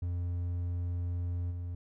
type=tone with level steps; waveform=triangle; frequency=87.7 Hz; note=F2; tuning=8 cents sharp; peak=-29 / -33 dBFS; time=0.02-1.75 s; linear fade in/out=5 ms; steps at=1.5 s; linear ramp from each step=20 ms; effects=none